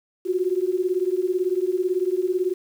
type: beating tone pair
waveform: sine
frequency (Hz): 357.6 / 375.6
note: F4 / F#4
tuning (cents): +41 / +26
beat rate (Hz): 18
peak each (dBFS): -23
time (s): 0.25-2.54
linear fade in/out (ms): 20
effects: 8-bit